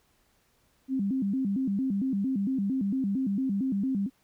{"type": "tone with vibrato", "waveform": "sine", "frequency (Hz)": 229.1, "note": "A#3", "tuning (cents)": -30, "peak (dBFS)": -25, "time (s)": [0.88, 4.1], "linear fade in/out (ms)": 50, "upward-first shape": "square", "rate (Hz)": 4.4, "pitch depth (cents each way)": 250, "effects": ["pink hiss -68 dBFS RMS until 4.23 s"]}